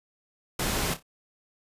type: noise with echo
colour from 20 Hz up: pink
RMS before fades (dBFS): -28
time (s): 0.59-0.94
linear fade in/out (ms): 5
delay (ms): 29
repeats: 3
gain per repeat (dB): -11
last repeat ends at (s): 1.027
effects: resampled to 32000 Hz